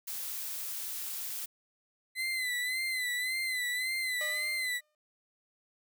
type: noise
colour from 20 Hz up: blue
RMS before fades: -38 dBFS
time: 0.07-1.46 s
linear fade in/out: 10 ms
type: tone with vibrato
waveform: 35% pulse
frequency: 2025 Hz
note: B6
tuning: 43 cents sharp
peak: -29 dBFS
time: 2.15-4.81 s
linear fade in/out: 50 ms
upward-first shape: sine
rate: 1.8 Hz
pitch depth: 61 cents each way
type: tone with exponential decay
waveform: sawtooth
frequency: 606 Hz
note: D#5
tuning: 46 cents flat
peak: -34 dBFS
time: 4.21-4.95 s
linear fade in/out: 1 ms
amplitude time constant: 160 ms
effects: none